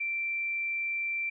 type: tone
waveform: sine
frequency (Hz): 2349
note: D7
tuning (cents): 0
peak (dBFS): -29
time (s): 0-1.3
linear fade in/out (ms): 10
effects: none